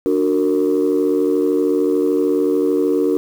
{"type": "chord", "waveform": "sine", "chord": "D augmented", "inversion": "none", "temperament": "just", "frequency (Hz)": [293.7, 367.1, 458.9], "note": ["D4", "F#4", "A#4"], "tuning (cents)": [0, -14, -27], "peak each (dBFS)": -17, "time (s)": [0.06, 3.17], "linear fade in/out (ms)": 0, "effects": ["tanh soft clip ceiling -8 dBFS", "7-bit"]}